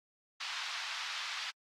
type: band-pass noise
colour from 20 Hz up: white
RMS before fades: -40 dBFS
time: 0.4-1.51 s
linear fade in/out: 10 ms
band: 970 to 4500 Hz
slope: 24 dB/octave
effects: AAC 64 kbps